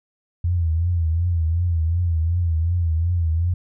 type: tone with vibrato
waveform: sine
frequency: 84.1 Hz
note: E2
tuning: 35 cents sharp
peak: -17 dBFS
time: 0.44-3.54 s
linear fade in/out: 5 ms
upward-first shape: triangle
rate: 2.7 Hz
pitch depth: 110 cents each way
effects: none